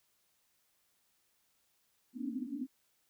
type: band-pass noise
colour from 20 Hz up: pink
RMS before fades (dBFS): -39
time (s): 2.13-2.67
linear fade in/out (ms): 50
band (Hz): 240 to 280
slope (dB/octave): 96
effects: white hiss -75 dBFS RMS until 3.09 s